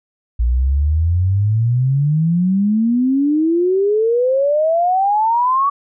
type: exponential sweep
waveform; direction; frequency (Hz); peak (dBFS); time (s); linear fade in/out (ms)
sine; up; 57 to 1142; -12; 0.39-5.7; 10
effects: none